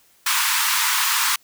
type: high-pass noise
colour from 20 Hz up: pink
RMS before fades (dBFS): -20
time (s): 0.26-1.36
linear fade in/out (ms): 5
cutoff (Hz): 900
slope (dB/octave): 96
effects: white hiss -57 dBFS RMS until 1.43 s